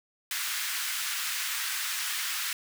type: high-pass noise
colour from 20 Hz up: pink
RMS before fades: -32 dBFS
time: 0.31-2.53 s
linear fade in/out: 2 ms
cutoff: 1400 Hz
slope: 24 dB/octave
effects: none